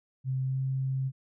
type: tone with pitch glide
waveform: sine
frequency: 131.3 to 132.9 Hz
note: C3 to C3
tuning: +6 to +27 cents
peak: -27 dBFS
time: 0.24-1.12 s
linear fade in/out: 50 ms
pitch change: +21 cents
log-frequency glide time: 0.43-0.59 s
effects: none